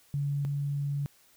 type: tone pair in turn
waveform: sine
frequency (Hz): 142.4 / 142.4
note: C#3 / C#3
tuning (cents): +47 / +47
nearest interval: unison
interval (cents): 0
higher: neither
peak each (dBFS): -27 / -28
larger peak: first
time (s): 0.14-0.45 / 0.45-1.06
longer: second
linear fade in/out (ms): 0
effects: white hiss -62 dBFS RMS until 1.36 s